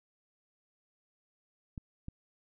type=clicks; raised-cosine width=5 ms; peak=-28 dBFS; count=2; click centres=1.778 / 2.084 s; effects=none